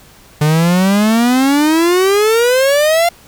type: exponential sweep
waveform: 45% pulse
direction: up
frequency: 147.9 to 698.5 Hz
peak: -9 dBFS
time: 0.41-3.09 s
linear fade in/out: 5 ms
effects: pink hiss -43 dBFS RMS until 3.27 s